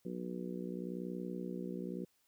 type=harmonic tone; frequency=60.9 Hz; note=B1; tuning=24 cents flat; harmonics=3 / 4 / 5 / 6 / 7 / 8; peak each=-42 / -45 / -48 / -45 / -54 / -49 dBFS; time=0.05-2.05 s; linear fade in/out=5 ms; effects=white hiss -75 dBFS RMS until 2.27 s